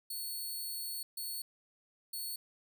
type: tone bursts at uneven times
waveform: 5% pulse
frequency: 4409 Hz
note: C#8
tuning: 10 cents flat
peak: -31 dBFS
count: 3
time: 0.1-1.03 / 1.17-1.42 / 2.13-2.36 s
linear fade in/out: 5 ms
effects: 12-bit